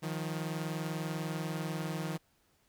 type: tone pair together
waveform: sawtooth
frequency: 157.05 / 177.2 Hz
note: D#3 / F3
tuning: +16 / +25 cents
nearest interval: major second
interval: 209 cents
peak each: -32 / -35 dBFS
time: 0.02-2.18 s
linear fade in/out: 20 ms
effects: pink hiss -71 dBFS RMS until 2.68 s